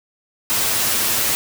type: noise with comb filter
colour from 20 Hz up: white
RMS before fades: -19 dBFS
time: 0.5-1.35 s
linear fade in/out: 0 ms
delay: 8.9 ms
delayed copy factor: +0.65
effects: none